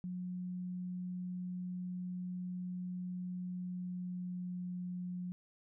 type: tone with pitch glide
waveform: sine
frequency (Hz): 180.8 to 179.55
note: F#3 to F3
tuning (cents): -40 to +48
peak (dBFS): -38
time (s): 0.04-5.32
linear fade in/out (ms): 0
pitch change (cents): -12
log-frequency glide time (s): 3.41-4.75
effects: none